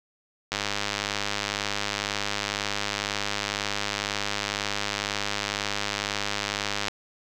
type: click train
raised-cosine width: 0.2 ms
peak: -9 dBFS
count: 650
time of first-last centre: 0.52-6.883 s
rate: 102 Hz
effects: none